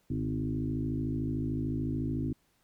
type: tone with frequency modulation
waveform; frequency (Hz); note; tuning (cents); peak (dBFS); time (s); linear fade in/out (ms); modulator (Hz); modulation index
sine; 196; G3; 0; -29; 0.1-2.33; 5; 53.6; 2.4
effects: pink hiss -71 dBFS RMS until 2.63 s